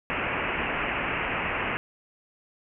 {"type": "low-pass noise", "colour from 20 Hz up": "white", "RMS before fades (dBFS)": -29, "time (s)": [0.1, 1.77], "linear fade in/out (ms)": 0, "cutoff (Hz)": 2800, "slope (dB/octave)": 96, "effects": []}